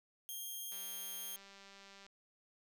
5% pulse tone, 3215 Hz, G7, 43 cents sharp, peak -34 dBFS, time 0.29-1.36 s, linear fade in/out 0 ms
click train, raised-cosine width 0.2 ms, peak -40 dBFS, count 266, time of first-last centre 0.72-2.065 s, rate 197 Hz
effects none

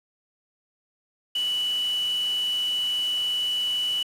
sine tone in noise, 2960 Hz, F#7, in tune, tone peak -23 dBFS, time 1.35-4.03 s, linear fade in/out 5 ms, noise white, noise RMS -40 dBFS, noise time 1.35-4.03 s, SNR +14 dB, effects low-pass 12000 Hz 12 dB/octave

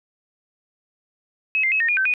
sine tone with pitch steps, 2567 / 2096 / 2572 / 1843 / 2432 / 1544 / 2471 Hz, E7 / C7 / E7 / A#6 / D#7 / G6 / D#7, -47 / +2 / -43 / -20 / -40 / -27 / -13 cents, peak -17 dBFS, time 1.55-2.138 s, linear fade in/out 0 ms, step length 84 ms, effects none

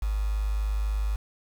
sine tone with quantisation, 51.91 Hz, G#1, in tune, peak -24 dBFS, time 0.02-1.16 s, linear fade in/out 5 ms, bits 7, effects none

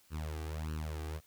sawtooth tone with flanger, 77.78 Hz, D#2, in tune, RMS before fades -39 dBFS, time 0.1-1.21 s, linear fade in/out 50 ms, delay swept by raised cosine 0.69 to 2.59 ms, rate 1.6 Hz, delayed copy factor +0.95, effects white hiss -66 dBFS RMS until 1.26 s

